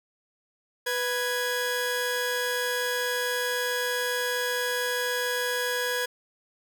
sawtooth tone pair together, 493.9 / 1661.2 Hz, B4 / G#6, 0 / 0 cents, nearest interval octave + major sixth, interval 2100 cents, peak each -25 dBFS, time 0.86-6.06 s, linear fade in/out 10 ms, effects none

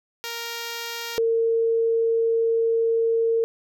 5% pulse / sine tone pair in turn, 466.2 / 456.3 Hz, A#4 / A#4, 0 / -37 cents, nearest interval unison, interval 37 cents, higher first, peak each -18 dBFS, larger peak neither, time 0.24-1.18 / 1.18-3.44 s, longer second, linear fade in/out 0 ms, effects none

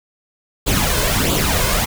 pink noise with flanger, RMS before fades -17 dBFS, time 0.66-1.86 s, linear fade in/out 20 ms, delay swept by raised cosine 0.26 to 1.96 ms, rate 1.5 Hz, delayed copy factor +0.6, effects none

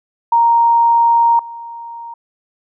sine tone with level steps, 932.3 Hz, A#5, in tune, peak -8 / -27 dBFS, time 0.32-2.14 s, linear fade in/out 5 ms, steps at 1.39 s, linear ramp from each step 2 ms, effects none

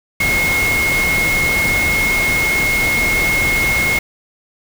sine tone in noise, 2162 Hz, C#7, 44 cents flat, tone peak -14 dBFS, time 0.2-3.99 s, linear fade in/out 5 ms, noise pink, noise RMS -21 dBFS, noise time 0.2-3.99 s, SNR +4 dB, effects none

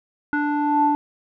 square tone with low-pass filter sweep, 293.7 Hz, D4, in tune, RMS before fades -20 dBFS, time 0.33-0.95 s, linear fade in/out 0 ms, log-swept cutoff 1400 to 790 Hz, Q 6.6, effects none

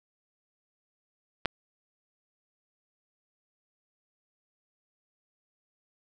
clicks, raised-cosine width 0.3 ms, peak -23 / -9 dBFS, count 2, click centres 1.451 / 1.457 s, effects none

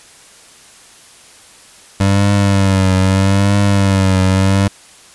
25% pulse tone with vibrato, 97.4 Hz, G2, 11 cents flat, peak -6 dBFS, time 2-4.68 s, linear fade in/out 5 ms, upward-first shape triangle, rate 0.79 Hz, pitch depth 70 cents each way, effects white hiss -42 dBFS RMS until 5.14 s + resampled to 24000 Hz

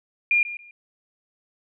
sine tone with echo, 2411 Hz, D7, 45 cents sharp, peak -16 dBFS, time 0.31-0.43 s, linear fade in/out 2 ms, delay 140 ms, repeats 2, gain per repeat -14 dB, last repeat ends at 0.71 s, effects none

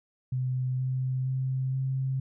sine tone with pitch steps, 128.1 / 129.59 / 131.09 / 132.62 Hz, C3 / C3 / C3 / C3, -36 / -16 / +4 / +24 cents, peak -26 dBFS, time 0.32-2.2 s, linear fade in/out 5 ms, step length 470 ms, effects none

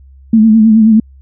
sine tone with vibrato, 220 Hz, A3, in tune, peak -3 dBFS, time 0.33-1 s, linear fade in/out 5 ms, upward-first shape sine, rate 9.4 Hz, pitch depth 51 cents each way, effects added 67 Hz sine -36 dBFS peak until 1.21 s

